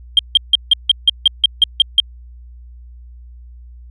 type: tone bursts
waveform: sine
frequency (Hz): 3200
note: G7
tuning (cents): +35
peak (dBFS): -4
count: 11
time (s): 0.17-2.001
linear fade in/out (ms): 2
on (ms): 21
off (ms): 160
effects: tanh soft clip ceiling 0 dBFS + added 60 Hz sine -35 dBFS peak until 3.9 s